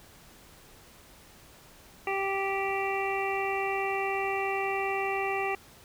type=harmonic tone; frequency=390.6 Hz; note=G4; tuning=6 cents flat; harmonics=1 / 2 / 3 / 5 / 6 / 7; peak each=-32 / -32 / -37 / -37 / -36 / -38 dBFS; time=2.07-5.55 s; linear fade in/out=2 ms; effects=pink hiss -54 dBFS RMS until 5.84 s